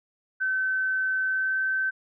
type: tone with pitch glide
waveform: sine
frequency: 1530 to 1541.5 Hz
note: G6 to G6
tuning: -42 to -29 cents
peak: -23 dBFS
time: 0.4-1.91 s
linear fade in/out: 20 ms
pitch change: +13 cents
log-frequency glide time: 1.23-1.58 s
effects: none